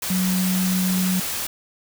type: tone in noise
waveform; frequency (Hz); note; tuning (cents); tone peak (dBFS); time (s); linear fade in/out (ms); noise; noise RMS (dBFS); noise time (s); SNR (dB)
sine; 185; F#3; 0; -19; 0.1-1.2; 5; white; -27; 0.02-1.47; +5
effects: none